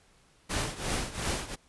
pink noise with tremolo, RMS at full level -29 dBFS, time 0.49-1.56 s, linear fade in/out 20 ms, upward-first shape triangle, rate 2.8 Hz, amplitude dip 85%, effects pink hiss -63 dBFS RMS until 1.68 s + resampled to 24000 Hz

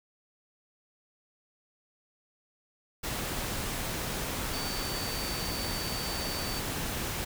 sine tone in noise, 4564 Hz, C#8, 50 cents sharp, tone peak -38 dBFS, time 4.53-6.6 s, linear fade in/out 10 ms, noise pink, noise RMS -34 dBFS, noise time 3.03-7.25 s, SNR -7 dB, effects none

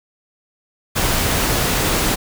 pink noise, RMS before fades -18 dBFS, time 0.95-2.16 s, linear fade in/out 20 ms, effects none

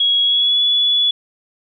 sine tone with pitch glide, 3322 to 3417 Hz, G#7 to G#7, 0 to +49 cents, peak -12 dBFS, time 0-1.11 s, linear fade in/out 5 ms, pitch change +49 cents, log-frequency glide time 0.23-0.61 s, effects none

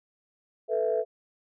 sine chord, A suspended second, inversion none, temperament equal, 440 / 493.9 / 659.3 Hz, A4 / B4 / E5, 0 / 0 / 0 cents, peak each -27 / -28 / -28 dBFS, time 0.68-1.05 s, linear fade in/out 50 ms, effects tanh soft clip ceiling -15 dBFS

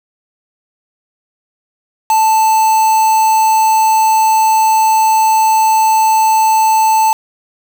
triangle tone with quantisation, 880 Hz, A5, in tune, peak -6 dBFS, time 2.1-7.13 s, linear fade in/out 2 ms, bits 3, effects none

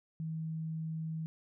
sine tone, 160.1 Hz, D#3, 50 cents sharp, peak -35 dBFS, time 0.2-1.26 s, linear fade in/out 0 ms, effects none

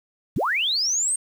sine linear sweep, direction up, 61 to 8680 Hz, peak -20 dBFS, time 0.36-1.16 s, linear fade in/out 5 ms, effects 8-bit

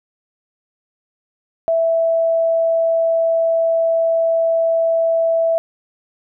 sine tone, 659.3 Hz, E5, in tune, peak -13 dBFS, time 1.68-5.58 s, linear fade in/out 0 ms, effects none

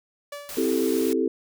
sawtooth tone with exponential decay, 577 Hz, D5, 31 cents flat, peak -28 dBFS, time 0.32-0.88 s, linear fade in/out 5 ms, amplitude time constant 120 ms
white noise, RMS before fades -36 dBFS, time 0.49-1.13 s, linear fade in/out 0 ms
sine chord, A minor seventh, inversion first, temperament equal, 261.6 / 329.6 / 392 / 440 Hz, C4 / E4 / G4 / A4, 0 / 0 / 0 / 0 cents, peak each -26 dBFS, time 0.57-1.28 s, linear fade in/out 5 ms
effects none

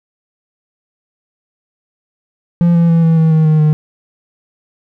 triangle tone with pitch steps, 171.8 / 168.95 / 166.14 / 163.38 / 160.67 / 158 / 155.37 / 152.79 Hz, F3 / E3 / E3 / E3 / E3 / D#3 / D#3 / D#3, -28 / +43 / +14 / -15 / -44 / +27 / -2 / -31 cents, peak -5 dBFS, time 2.61-3.73 s, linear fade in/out 0 ms, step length 140 ms, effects none

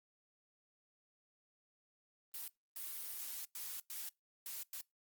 blue noise bursts at uneven times, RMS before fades -45 dBFS, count 6, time 2.34-2.48 / 2.76-3.45 / 3.55-3.8 / 3.9-4.09 / 4.46-4.63 / 4.73-4.81 s, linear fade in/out 2 ms, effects noise-tail reverb RT60 0.2 s tail -24 dB re dry + Opus 32 kbps

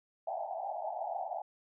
pink band-pass noise, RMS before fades -38 dBFS, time 0.27-1.42 s, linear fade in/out 5 ms, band 630 to 850 Hz, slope 96 dB/octave, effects none

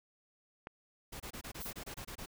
click, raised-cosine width 0.5 ms, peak -28 dBFS, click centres 0.671 s
pink noise bursts, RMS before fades -45 dBFS, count 11, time 1.12-2.261 s, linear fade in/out 10 ms, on 81 ms, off 25 ms
violet noise, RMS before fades -44 dBFS, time 1.6-1.71 s, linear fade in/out 10 ms
effects none

